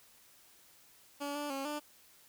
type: tone with pitch steps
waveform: 15% pulse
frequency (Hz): 285.9 / 292.2 / 272.4 / 296.6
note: D4 / D4 / C#4 / D4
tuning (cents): -46 / -9 / -30 / +17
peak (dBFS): -30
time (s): 1.2-1.8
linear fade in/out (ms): 20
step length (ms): 150
effects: white hiss -62 dBFS RMS until 2.28 s